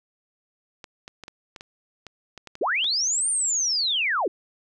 clicks, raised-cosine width 0.2 ms, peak -22 dBFS, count 11, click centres 0.842 / 1.079 / 1.237 / 1.281 / 1.562 / 1.609 / 2.067 / 2.377 / 2.473 / 2.554 / 2.844 s
sine linear two-way sweep, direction up then down, 277.2 to 9120 to 285.5 Hz, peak -21 dBFS, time 2.61-4.28 s, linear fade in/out 5 ms, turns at 3.29 s
effects none

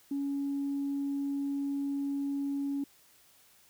sine tone, 280 Hz, C#4, 18 cents sharp, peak -29 dBFS, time 0.11-2.84 s, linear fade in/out 5 ms, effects tanh soft clip ceiling -26 dBFS + white hiss -62 dBFS RMS until 3.69 s

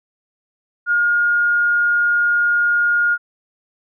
sine tone, 1425 Hz, F6, 34 cents sharp, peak -13 dBFS, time 0.86-3.18 s, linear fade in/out 50 ms, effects none

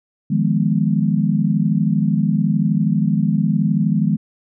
sine chord, F half-diminished seventh, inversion third, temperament equal, 155.56 / 174.61 / 207.7 / 246.9 Hz, Eb3 / F3 / Ab3 / Cb4, 0 / 0 / 0 / 0 cents, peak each -19 / -20 / -18 / -24 dBFS, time 0.3-4.17 s, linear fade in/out 10 ms, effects none

